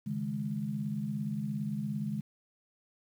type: chord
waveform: sine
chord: C# suspended second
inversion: none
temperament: just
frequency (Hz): 138.59 / 155.92 / 207.9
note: C#3 / D#3 / G#3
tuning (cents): 0 / +4 / +2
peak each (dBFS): -38 / -38 / -34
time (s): 0.06-2.21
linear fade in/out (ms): 10
effects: 10-bit